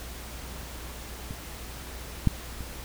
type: clicks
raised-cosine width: 5 ms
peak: -23 / -8 / -26 dBFS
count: 3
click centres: 1.309 / 2.273 / 2.607 s
effects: added 60 Hz sine -41 dBFS peak until 2.84 s + pink hiss -42 dBFS RMS until 2.84 s